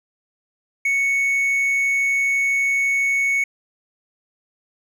triangle tone, 2217 Hz, C#7, in tune, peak -15 dBFS, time 0.85-3.44 s, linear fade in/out 5 ms, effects none

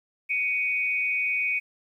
sine tone pair together, 2243 / 2489 Hz, C#7 / D#7, +20 / 0 cents, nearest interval major second, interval 180 cents, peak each -26 dBFS, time 0.29-1.6 s, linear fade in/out 20 ms, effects 10-bit

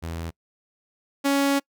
sawtooth tone pair in turn, 82.9 / 278.8 Hz, E2 / C#4, +10 / +10 cents, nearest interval octave + major sixth, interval 2100 cents, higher second, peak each -26 / -15 dBFS, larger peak second, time 0.02-0.31 / 1.24-1.6 s, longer second, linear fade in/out 20 ms, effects noise-tail reverb RT60 0.1 s tail -26 dB re dry

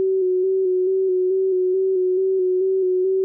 sine tone with vibrato, 374.3 Hz, F#4, 20 cents sharp, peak -16 dBFS, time 0-3.24 s, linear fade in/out 0 ms, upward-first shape square, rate 2.3 Hz, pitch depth 29 cents each way, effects none

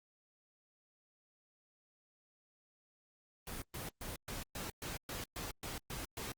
pink noise bursts, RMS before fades -43 dBFS, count 11, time 3.47-6.32 s, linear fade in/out 2 ms, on 150 ms, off 120 ms, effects Opus 24 kbps

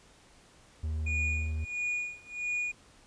triangle tone, 78 Hz, D#2, 5 cents sharp, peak -28 dBFS, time 0.83-1.65 s, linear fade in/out 10 ms
triangle tone with tremolo, 2448 Hz, D#7, 29 cents flat, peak -27 dBFS, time 1.06-2.72 s, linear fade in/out 10 ms, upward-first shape sine, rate 1.5 Hz, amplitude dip 95%
effects pink hiss -59 dBFS RMS until 3.06 s + resampled to 22050 Hz

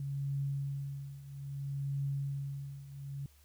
sine tone with tremolo, 139.2 Hz, C#3, 8 cents sharp, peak -31 dBFS, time 0-3.26 s, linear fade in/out 2 ms, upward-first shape triangle, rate 0.61 Hz, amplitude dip 85%, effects added 71 Hz sine -61 dBFS peak until 3.44 s + white hiss -67 dBFS RMS until 3.44 s

